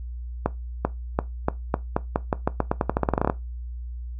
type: accelerating click train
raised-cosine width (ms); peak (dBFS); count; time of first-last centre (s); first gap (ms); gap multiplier
1; -6; 22; 0.46-3.299; 390; 0.87
effects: noise-tail reverb RT60 0.2 s tail -18 dB re dry + added 60 Hz sine -31 dBFS peak until 4.19 s